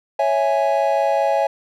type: chord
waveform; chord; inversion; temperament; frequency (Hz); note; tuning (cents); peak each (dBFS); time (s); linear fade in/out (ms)
triangle; C# minor; none; equal; 554.4 / 659.3 / 830.6; C#5 / E5 / G#5; 0 / 0 / 0; -18; 0.19-1.47; 5
effects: none